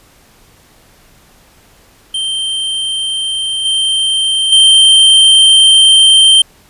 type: tone with level steps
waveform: square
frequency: 3136 Hz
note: G7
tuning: in tune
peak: -15 / -11 / -4 dBFS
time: 2.14-6.42 s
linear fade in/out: 5 ms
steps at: 3.65 / 4.52 s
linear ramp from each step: 5 ms
effects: pink hiss -46 dBFS RMS until 6.69 s + resampled to 32000 Hz